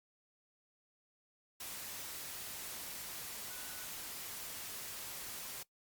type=tone in noise; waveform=sine; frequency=1480 Hz; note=F#6; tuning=in tune; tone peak=-55 dBFS; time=3.5-3.85 s; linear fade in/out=5 ms; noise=white; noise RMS=-45 dBFS; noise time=1.6-5.63 s; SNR=-13 dB; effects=noise-tail reverb RT60 0.1 s tail -19 dB re dry + Opus 48 kbps